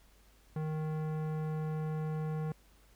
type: tone with tanh clipping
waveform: sine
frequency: 155.56 Hz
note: D#3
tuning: in tune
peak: -35 dBFS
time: 0.56-2.52 s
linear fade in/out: 2 ms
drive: 17 dB
effects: added 50 Hz sine -61 dBFS peak until 2.95 s + pink hiss -66 dBFS RMS until 2.95 s